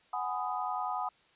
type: chord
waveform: sine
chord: G# minor seventh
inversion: third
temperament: equal with one note detuned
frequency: 740 / 830.6 / 1002.1 / 1244.5 Hz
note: F#5 / G#5 / B5 / D#6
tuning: 0 / 0 / +25 / 0 cents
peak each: -36 / -37 / -38 / -37 dBFS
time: 0.13-1.09 s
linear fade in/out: 5 ms
effects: white hiss -65 dBFS RMS until 1.35 s + resampled to 8000 Hz